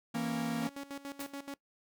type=chord; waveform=45% pulse; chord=A# diminished; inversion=second; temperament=equal with one note detuned; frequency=164.81 / 233.1 / 273.5 Hz; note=E3 / A#3 / C#4; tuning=0 / 0 / -23 cents; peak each=-40 / -34 / -39 dBFS; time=0.14-0.68 s; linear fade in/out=10 ms
type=tone with tremolo; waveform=sawtooth; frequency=279.6 Hz; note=C#4; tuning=15 cents sharp; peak=-35 dBFS; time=0.62-1.54 s; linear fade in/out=2 ms; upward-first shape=square; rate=7 Hz; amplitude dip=80%
type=noise with exponential decay; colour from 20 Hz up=white; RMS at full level=-39 dBFS; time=1.2-1.34 s; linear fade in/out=5 ms; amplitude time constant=30 ms
effects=noise-tail reverb RT60 0.1 s tail -20 dB re dry